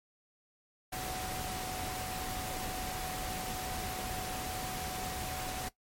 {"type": "tone in noise", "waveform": "sine", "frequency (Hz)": 744, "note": "F#5", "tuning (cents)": 9, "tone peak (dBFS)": -40, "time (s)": [0.92, 5.69], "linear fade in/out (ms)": 10, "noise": "pink", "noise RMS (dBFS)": -39, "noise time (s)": [0.92, 5.69], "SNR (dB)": -4, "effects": ["noise-tail reverb RT60 0.1 s tail -17 dB re dry", "MP3 64 kbps"]}